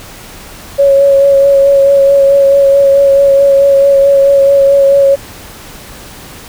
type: tone with vibrato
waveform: sine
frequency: 554.4 Hz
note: C#5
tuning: in tune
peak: -3 dBFS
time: 0.78-5.16 s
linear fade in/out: 20 ms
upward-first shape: sine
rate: 4.6 Hz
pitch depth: 18 cents each way
effects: pink hiss -31 dBFS RMS until 6.48 s